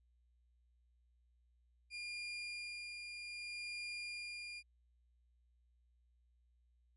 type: tone with tremolo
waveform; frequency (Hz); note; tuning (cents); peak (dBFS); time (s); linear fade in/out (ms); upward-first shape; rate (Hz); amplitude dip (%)
30% pulse; 2412; D7; +46; -40; 1.9-4.63; 50; sine; 0.64; 35
effects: added 60 Hz sine -70 dBFS peak until 6.96 s + resampled to 24000 Hz